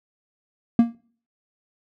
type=tone with exponential decay; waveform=triangle; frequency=233.1 Hz; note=A#3; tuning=in tune; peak=-6 dBFS; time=0.79-0.95 s; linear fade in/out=2 ms; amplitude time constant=33 ms; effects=noise-tail reverb RT60 0.5 s tail -23 dB re dry